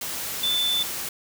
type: tone in noise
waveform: sine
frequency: 3520 Hz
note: A7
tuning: in tune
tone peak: -21 dBFS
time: 0.43-0.83 s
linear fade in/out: 5 ms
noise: white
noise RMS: -31 dBFS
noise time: 0.01-1.09 s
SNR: +7 dB
effects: none